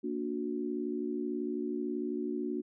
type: chord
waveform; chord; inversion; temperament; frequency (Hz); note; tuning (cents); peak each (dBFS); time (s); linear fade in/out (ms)
sine; Bb augmented; none; just; 233.1 / 291.4 / 364.2; Bb3 / D4 / F#4; 0 / -13 / -27; -37 / -36 / -36; 0.03-2.62; 20
effects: none